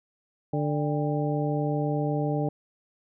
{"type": "harmonic tone with a mistuned harmonic", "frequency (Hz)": 147.9, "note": "D3", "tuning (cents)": 13, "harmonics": [1, 2, 3, 4, 5], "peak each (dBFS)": [-27, -30, -32, -33, -34], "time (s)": [0.53, 2.49], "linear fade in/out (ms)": 5, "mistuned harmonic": 5, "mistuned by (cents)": 120, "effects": []}